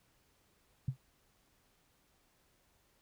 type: tone with exponential decay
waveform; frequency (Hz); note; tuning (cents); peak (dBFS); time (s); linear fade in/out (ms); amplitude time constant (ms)
sine; 130; C3; -11; -27; 0.88-0.97; 5; 19
effects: pink hiss -72 dBFS RMS until 3.01 s